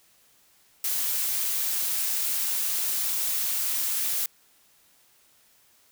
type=noise; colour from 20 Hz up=blue; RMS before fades=-27 dBFS; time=0.84-4.26 s; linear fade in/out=2 ms; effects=white hiss -61 dBFS RMS until 5.91 s